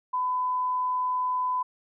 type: tone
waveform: sine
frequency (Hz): 1005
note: B5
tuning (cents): +30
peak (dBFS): -24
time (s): 0.13-1.63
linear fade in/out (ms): 10
effects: none